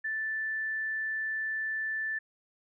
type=tone; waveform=sine; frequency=1760 Hz; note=A6; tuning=in tune; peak=-30 dBFS; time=0.04-2.19 s; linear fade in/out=10 ms; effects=none